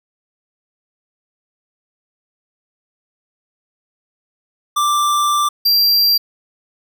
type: tone pair in turn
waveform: square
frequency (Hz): 1178 / 4735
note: D6 / D8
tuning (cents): +5 / +13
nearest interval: 2 octaves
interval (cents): 2408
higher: second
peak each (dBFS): -14 / -11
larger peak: second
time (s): 4.76-5.49 / 5.65-6.18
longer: first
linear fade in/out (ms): 10
effects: none